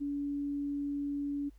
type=tone; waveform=sine; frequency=285.4 Hz; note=D4; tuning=49 cents flat; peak=-32 dBFS; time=0-1.5 s; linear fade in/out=20 ms; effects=added 50 Hz sine -54 dBFS peak until 1.58 s + pink hiss -73 dBFS RMS until 1.58 s